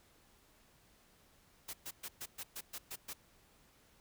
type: noise bursts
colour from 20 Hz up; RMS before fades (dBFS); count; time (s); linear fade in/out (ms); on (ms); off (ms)
white; -44; 9; 1.68-3.135; 10; 55; 120
effects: pink hiss -67 dBFS RMS until 4 s